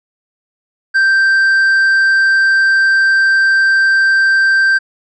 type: tone with hard clipping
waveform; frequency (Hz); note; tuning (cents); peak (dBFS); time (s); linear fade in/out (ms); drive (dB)
sine; 1568; G6; 0; -9; 0.94-4.79; 20; 3
effects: resampled to 22050 Hz

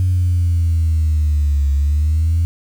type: linear two-way sweep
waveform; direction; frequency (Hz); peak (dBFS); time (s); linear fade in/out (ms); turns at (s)
sine; down then up; 92.5 to 69.5 to 84.8; -11; 0-2.45; 0; 1.72
effects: tanh soft clip ceiling -9 dBFS + 7-bit

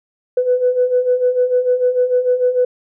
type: beating tone pair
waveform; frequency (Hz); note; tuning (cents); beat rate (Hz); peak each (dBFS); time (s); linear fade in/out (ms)
sine; 493.9 / 500.6; B4 / B4; 0 / +23; 6.7; -18 / -13; 0.37-2.65; 5
effects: tanh soft clip ceiling -5 dBFS

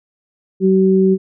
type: tone pair together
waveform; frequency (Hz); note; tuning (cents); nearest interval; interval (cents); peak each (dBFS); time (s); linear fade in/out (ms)
sine; 190 / 380; F#3 / F#4; +46 / +46; octave; 1200; -12; 0.6-1.18; 50
effects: none

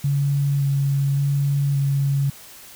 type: tone with vibrato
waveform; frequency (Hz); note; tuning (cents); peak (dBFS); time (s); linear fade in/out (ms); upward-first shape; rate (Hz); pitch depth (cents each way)
sine; 140; C#3; +18; -17; 0.04-2.3; 5; square; 0.88; 12
effects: white hiss -43 dBFS RMS until 2.75 s

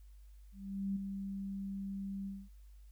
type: tone with ADSR envelope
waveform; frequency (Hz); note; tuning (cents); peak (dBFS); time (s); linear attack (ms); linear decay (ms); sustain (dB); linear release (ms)
sine; 196; G3; 0; -32; 0.52-2.49; 440; 8; -6; 230
effects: added 50 Hz sine -53 dBFS peak until 2.91 s + white hiss -75 dBFS RMS until 2.91 s

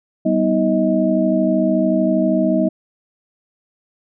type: tone cluster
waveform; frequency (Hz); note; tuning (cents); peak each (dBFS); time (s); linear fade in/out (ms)
sine; 191.9 / 245.1 / 317 / 631; G3 / B3 / D#4 / D#5; -37 / -13 / +32 / +24; -19; 0.25-2.69; 10
effects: none

